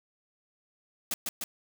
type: noise with echo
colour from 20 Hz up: white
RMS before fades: -31 dBFS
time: 1.11-1.14 s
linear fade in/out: 2 ms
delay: 150 ms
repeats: 2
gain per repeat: -2 dB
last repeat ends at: 1.44 s
effects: none